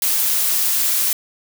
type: noise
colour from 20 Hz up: blue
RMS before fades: -18 dBFS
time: 0.02-1.13 s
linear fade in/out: 2 ms
effects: none